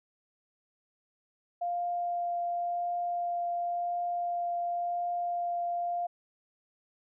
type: tone with vibrato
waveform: sine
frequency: 698.5 Hz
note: F5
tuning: in tune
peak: -29 dBFS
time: 1.61-6.07 s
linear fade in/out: 10 ms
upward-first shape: triangle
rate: 0.93 Hz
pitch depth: 8 cents each way
effects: none

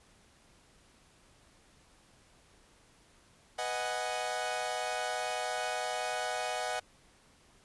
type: chord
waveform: sawtooth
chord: G# minor seventh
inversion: first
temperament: equal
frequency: 493.9 / 622.3 / 740 / 830.6 Hz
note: B4 / D#5 / F#5 / G#5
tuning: 0 / 0 / 0 / 0 cents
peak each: -38 / -34 / -32 / -37 dBFS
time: 3.58-6.8 s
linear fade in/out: 10 ms
effects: pink hiss -63 dBFS RMS until 7.64 s + resampled to 24000 Hz

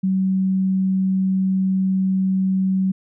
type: tone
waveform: sine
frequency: 189.6 Hz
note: F#3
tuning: 43 cents sharp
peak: -16 dBFS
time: 0.03-2.92 s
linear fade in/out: 10 ms
effects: none

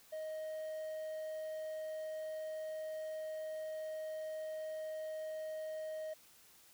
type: tone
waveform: triangle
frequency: 626 Hz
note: D#5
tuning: 10 cents sharp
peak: -38 dBFS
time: 0.12-6.14 s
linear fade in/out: 10 ms
effects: white hiss -63 dBFS RMS until 6.73 s

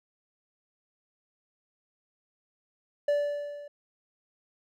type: tone with level ramp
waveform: triangle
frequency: 581 Hz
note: D5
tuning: 19 cents flat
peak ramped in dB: -19 to -40 dBFS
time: 3.08-3.68 s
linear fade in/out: 5 ms
effects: none

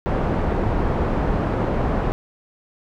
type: low-pass noise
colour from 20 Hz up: pink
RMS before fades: -21 dBFS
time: 0.06-2.12 s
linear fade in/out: 0 ms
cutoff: 950 Hz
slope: 12 dB/octave
effects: none

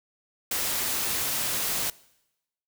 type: noise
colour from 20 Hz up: white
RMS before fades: -28 dBFS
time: 0.51-1.9 s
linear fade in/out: 2 ms
effects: noise-tail reverb RT60 0.9 s tail -22 dB re dry

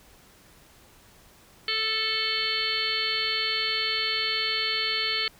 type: harmonic tone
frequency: 440 Hz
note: A4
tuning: in tune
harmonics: 1 / 3 / 4 / 5 / 6 / 7 / 8 / 9 / 10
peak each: -39 / -36 / -36 / -31 / -39 / -30 / -36 / -40 / -29 dBFS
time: 1.68-5.28 s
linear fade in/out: 2 ms
effects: pink hiss -55 dBFS RMS until 5.39 s

